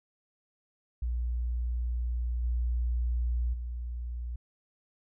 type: tone with level steps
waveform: sine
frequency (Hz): 59.9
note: A#1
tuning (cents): +48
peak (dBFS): -28 / -26 / -33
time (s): 1.02-4.36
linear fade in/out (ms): 5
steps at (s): 2.43 / 3.53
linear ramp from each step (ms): 10
effects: none